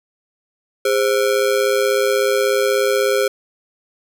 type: ring-modulated tone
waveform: square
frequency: 466.2 Hz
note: A#4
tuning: in tune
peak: -12 dBFS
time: 0.85-3.28 s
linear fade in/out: 5 ms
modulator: 58.2 Hz
effects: none